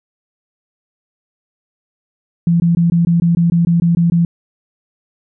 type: tone bursts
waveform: sine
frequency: 169.8 Hz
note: F3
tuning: 48 cents flat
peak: -9 dBFS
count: 12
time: 2.47-4.25 s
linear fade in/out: 2 ms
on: 130 ms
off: 20 ms
effects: none